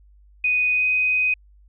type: tone with pitch glide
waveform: sine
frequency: 2489 to 2505 Hz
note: D#7 to D#7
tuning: 0 to +11 cents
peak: -17 dBFS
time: 0.44-1.34 s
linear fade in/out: 5 ms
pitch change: +11 cents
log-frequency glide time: 0.73-0.85 s
effects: added 50 Hz sine -49 dBFS peak until 1.68 s